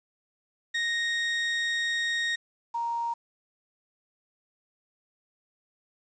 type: tone pair in turn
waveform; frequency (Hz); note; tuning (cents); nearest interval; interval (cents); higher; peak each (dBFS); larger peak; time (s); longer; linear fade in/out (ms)
30% pulse / sine; 1864.7 / 934.7; A#6 / A#5; 0 / +4; octave; 1196; first; -23 / -27; first; 0.74-2.36 / 2.74-3.14; first; 10
effects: resampled to 16000 Hz + 9-bit